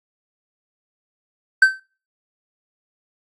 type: tone with exponential decay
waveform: triangle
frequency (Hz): 1546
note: G6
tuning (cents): -24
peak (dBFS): -3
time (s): 1.62-1.8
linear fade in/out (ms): 5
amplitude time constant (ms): 37
effects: noise-tail reverb RT60 0.4 s tail -26 dB re dry + AAC 32 kbps